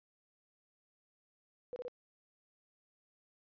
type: tone bursts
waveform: sine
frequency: 493.9 Hz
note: B4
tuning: in tune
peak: -39 dBFS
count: 3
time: 1.73-1.881 s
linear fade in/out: 0 ms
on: 31 ms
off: 29 ms
effects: resampled to 11025 Hz